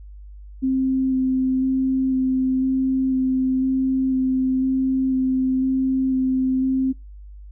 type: tone with vibrato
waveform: sine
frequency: 261.6 Hz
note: C4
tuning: in tune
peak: -17 dBFS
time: 0.62-6.93 s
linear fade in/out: 20 ms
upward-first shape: square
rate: 1 Hz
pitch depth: 10 cents each way
effects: noise-tail reverb RT60 0.2 s tail -23 dB re dry + added 50 Hz sine -37 dBFS peak until 7.51 s